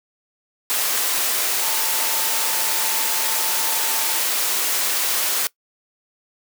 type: tone in noise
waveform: sine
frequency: 892 Hz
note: A5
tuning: 23 cents sharp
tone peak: -32 dBFS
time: 1.61-4.19 s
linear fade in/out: 0 ms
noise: white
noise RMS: -21 dBFS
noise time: 0.7-5.47 s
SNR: -14 dB
effects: noise-tail reverb RT60 0.1 s tail -21 dB re dry + high-pass 400 Hz 12 dB/octave